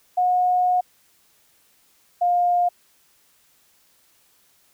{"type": "tone pair in turn", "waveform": "sine", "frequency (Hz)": [725, 707.2], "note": ["F#5", "F5"], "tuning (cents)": [-35, 22], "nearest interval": "unison", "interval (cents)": 43, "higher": "first", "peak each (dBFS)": -16, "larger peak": "neither", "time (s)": [[0.17, 0.81], [2.21, 2.69]], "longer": "first", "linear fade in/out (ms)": 10, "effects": ["white hiss -60 dBFS RMS until 4.73 s"]}